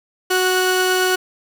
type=tone pair together; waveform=sawtooth; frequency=370 / 1471.1 Hz; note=F#4 / F#6; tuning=0 / -10 cents; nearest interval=2 octaves; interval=2390 cents; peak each=-13 / -16 dBFS; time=0.3-1.16 s; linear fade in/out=10 ms; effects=none